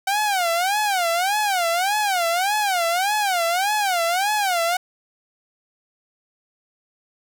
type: tone with vibrato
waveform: sawtooth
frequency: 755 Hz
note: F#5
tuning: 35 cents sharp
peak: -15 dBFS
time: 0.07-4.77 s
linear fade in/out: 5 ms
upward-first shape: sine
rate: 1.7 Hz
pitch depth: 210 cents each way
effects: none